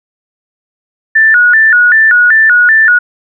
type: tone with vibrato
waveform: sine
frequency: 1605 Hz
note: G6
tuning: 40 cents sharp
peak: -3 dBFS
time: 1.15-2.99 s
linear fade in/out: 10 ms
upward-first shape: square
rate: 2.6 Hz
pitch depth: 170 cents each way
effects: none